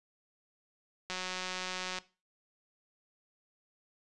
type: click train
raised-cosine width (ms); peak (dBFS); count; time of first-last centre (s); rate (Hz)
0.2; -20; 164; 1.1-1.986; 184
effects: noise-tail reverb RT60 0.3 s tail -17 dB re dry + resampled to 24000 Hz